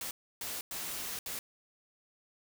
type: noise bursts at uneven times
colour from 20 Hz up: white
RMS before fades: -39 dBFS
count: 4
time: 0.01-0.11 / 0.41-0.61 / 0.71-1.19 / 1.26-1.39 s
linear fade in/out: 2 ms
effects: none